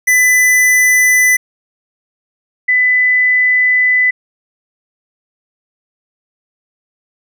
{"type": "tone pair in turn", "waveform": ["square", "sine"], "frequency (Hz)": [2000, 2000], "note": ["B6", "B6"], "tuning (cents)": [21, 21], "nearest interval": "unison", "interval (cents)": 0, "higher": "neither", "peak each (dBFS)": -8, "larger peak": "neither", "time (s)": [[0.07, 1.37], [2.68, 4.11]], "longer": "second", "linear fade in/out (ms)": 10, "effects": []}